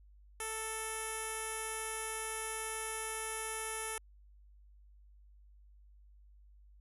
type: tone with low-pass filter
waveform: 10% pulse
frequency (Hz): 441.1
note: A4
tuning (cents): +4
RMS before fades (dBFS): -40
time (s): 0.4-3.98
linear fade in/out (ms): 2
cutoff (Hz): 10000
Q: 9.3
effects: added 50 Hz sine -57 dBFS peak until 6.8 s